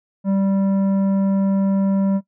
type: tone with tanh clipping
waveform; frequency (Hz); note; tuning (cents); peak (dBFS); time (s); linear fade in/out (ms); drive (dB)
sine; 195.1; G3; -8; -17; 0.24-2.21; 50; 10
effects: noise-tail reverb RT60 0.1 s tail -19 dB re dry